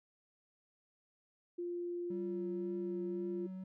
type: tone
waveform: sine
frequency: 349.2 Hz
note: F4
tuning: in tune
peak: -37 dBFS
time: 1.58-3.47 s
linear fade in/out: 10 ms
type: tone with vibrato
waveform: triangle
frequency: 190 Hz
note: F#3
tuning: 46 cents sharp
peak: -40 dBFS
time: 2.1-3.64 s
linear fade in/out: 5 ms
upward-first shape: triangle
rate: 1.9 Hz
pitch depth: 30 cents each way
effects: none